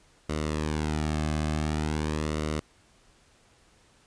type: tone with flanger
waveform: sawtooth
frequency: 76.7 Hz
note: D#2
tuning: 24 cents flat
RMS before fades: -29 dBFS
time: 0.29-2.6 s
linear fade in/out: 5 ms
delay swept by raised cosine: 1.2 to 2.15 ms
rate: 0.46 Hz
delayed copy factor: -0.65
effects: pink hiss -61 dBFS RMS until 4.06 s + resampled to 22050 Hz